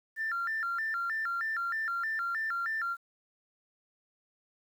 sine tone with vibrato, 1568 Hz, G6, in tune, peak -29 dBFS, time 0.16-2.97 s, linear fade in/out 50 ms, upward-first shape square, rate 3.2 Hz, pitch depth 220 cents each way, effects tanh soft clip ceiling -26 dBFS + 10-bit

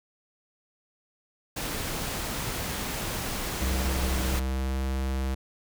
pink noise, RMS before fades -32 dBFS, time 1.56-4.4 s, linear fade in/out 10 ms
square tone with pitch glide, 64.9 to 66.11 Hz, C2 to C2, -13 to +19 cents, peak -27 dBFS, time 3.61-5.35 s, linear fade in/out 10 ms, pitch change +32 cents, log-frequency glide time 4.19-4.77 s
effects none

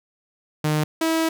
sawtooth tone pair in turn, 152.6 / 324.1 Hz, D#3 / E4, -33 / -29 cents, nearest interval octave + minor second, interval 1304 cents, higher second, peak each -15 dBFS, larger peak neither, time 0.64-0.84 / 1.01-1.29 s, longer second, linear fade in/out 5 ms, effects none

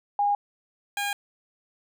sine / 15% pulse tone pair in turn, 816 / 810.8 Hz, G#5 / G#5, -31 / -42 cents, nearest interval unison, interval 11 cents, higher first, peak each -20 / -20 dBFS, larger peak neither, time 0.19-0.35 / 0.97-1.13 s, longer neither, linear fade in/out 2 ms, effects none

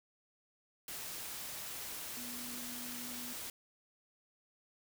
sine tone in noise, 244.3 Hz, B3, 19 cents flat, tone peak -48 dBFS, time 2.17-3.33 s, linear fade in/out 2 ms, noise white, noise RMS -44 dBFS, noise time 0.88-3.5 s, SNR -7 dB, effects none

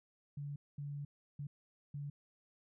sine tone bursts at uneven times, 143.6 Hz, D3, 39 cents flat, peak -40 dBFS, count 4, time 0.37-0.56 / 0.78-1.05 / 1.39-1.47 / 1.94-2.1 s, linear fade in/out 5 ms, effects none

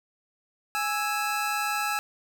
25% pulse tone pair together, 830.6 / 1318.5 Hz, G#5 / E6, 0 / 0 cents, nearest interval minor sixth, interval 800 cents, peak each -25 dBFS, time 0.75-1.99 s, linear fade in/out 0 ms, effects none

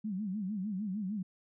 sine tone with vibrato, 200 Hz, G3, 35 cents sharp, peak -33 dBFS, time 0.04-1.23 s, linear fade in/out 10 ms, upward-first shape sine, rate 6.6 Hz, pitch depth 160 cents each way, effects none

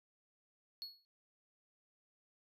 triangle tone with exponential decay, 4350 Hz, C#8, 33 cents flat, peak -38 dBFS, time 0.82-1.05 s, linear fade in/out 0 ms, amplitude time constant 50 ms, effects tanh soft clip ceiling -34 dBFS

